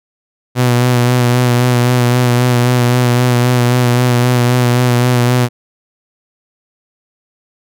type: tone with vibrato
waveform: sawtooth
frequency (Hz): 123.1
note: B2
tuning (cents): -5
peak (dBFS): -5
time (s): 0.55-5.49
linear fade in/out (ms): 50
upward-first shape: sine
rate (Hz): 3.8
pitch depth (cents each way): 30
effects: none